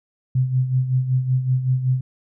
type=tone with tremolo; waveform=sine; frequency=128.8 Hz; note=C3; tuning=27 cents flat; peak=-14 dBFS; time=0.35-2.01 s; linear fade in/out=5 ms; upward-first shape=sine; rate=5.3 Hz; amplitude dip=65%; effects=none